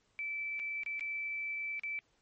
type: tone with dropouts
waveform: sine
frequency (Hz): 2320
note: D7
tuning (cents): -22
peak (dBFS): -35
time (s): 0.19-1.99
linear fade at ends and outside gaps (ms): 0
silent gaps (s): 0.593-0.598 / 0.834-0.862 / 0.995-1.008 / 1.795-1.835
effects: pink hiss -73 dBFS RMS until 2.21 s + MP3 32 kbps